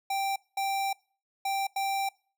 square tone bursts at uneven times, 784 Hz, G5, in tune, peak -28 dBFS, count 4, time 0.1-0.36 / 0.57-0.93 / 1.45-1.67 / 1.76-2.09 s, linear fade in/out 5 ms, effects noise-tail reverb RT60 0.4 s tail -24 dB re dry

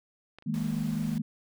clicks, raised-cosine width 0.3 ms, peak -30 / -38 dBFS, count 2, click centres 0.386 / 0.424 s
sine chord, D# suspended fourth, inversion none, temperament equal with one note detuned, 158.83 / 207.7 / 233.1 Hz, D#3 / G#3 / A#3, +36 / 0 / 0 cents, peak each -32 dBFS, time 0.46-1.22 s, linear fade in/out 10 ms
pink noise, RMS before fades -47 dBFS, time 0.54-1.18 s, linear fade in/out 0 ms
effects none

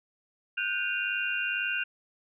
sine tone cluster, 1455 / 1557 / 2461 / 2773 Hz, F#6 / G6 / D#7 / F7, -29 / -12 / -20 / -13 cents, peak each -34 / -33 / -36 / -31 dBFS, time 0.57-1.84 s, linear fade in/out 10 ms, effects none

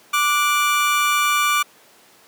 25% pulse tone pair together, 1174.7 / 1465.3 Hz, D6 / F#6, 0 / -17 cents, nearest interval major third, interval 383 cents, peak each -13 / -21 dBFS, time 0.13-1.63 s, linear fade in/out 10 ms, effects pink hiss -50 dBFS RMS until 2.27 s + high-pass 300 Hz 12 dB/octave

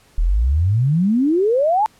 sine exponential sweep, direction up, 37.24 to 895 Hz, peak -13 dBFS, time 0.18-1.86 s, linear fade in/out 0 ms, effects pink hiss -53 dBFS RMS until 1.99 s + low-pass 12000 Hz 12 dB/octave

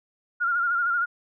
sine tone with vibrato, 1405 Hz, F6, 10 cents sharp, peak -21 dBFS, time 0.4-1.06 s, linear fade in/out 20 ms, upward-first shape sine, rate 13 Hz, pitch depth 53 cents each way, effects none

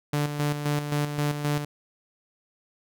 sawtooth tone with tremolo, 146.83 Hz, D3, in tune, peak -19 dBFS, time 0.13-1.65 s, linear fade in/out 5 ms, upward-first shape square, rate 3.8 Hz, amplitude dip 55%, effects none

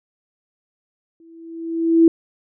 sine tone with exponential growth, 330 Hz, E4, 2 cents sharp, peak -6 dBFS, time 1.2-2.08 s, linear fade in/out 2 ms, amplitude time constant 190 ms, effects none

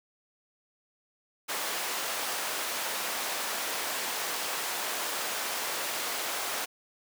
pink high-pass noise, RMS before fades -33 dBFS, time 1.48-6.66 s, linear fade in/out 20 ms, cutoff 600 Hz, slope 12 dB/octave, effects none

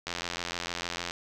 click train, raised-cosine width 0.2 ms, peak -15 dBFS, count 91, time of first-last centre 0.07-1.109 s, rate 86.6 Hz, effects none

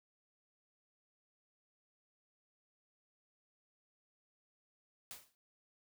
white noise with exponential decay, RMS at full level -45 dBFS, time 5.11-5.35 s, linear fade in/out 0 ms, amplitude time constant 52 ms, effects none

